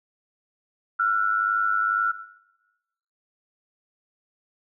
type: tone pair together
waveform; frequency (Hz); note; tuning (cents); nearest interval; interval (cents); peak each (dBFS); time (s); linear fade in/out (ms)
sine; 1344 / 1446.1; E6 / F#6; +33 / -40; minor second; 127; -21 / -24; 0.99-2.12; 10
effects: noise-tail reverb RT60 1.0 s tail -17 dB re dry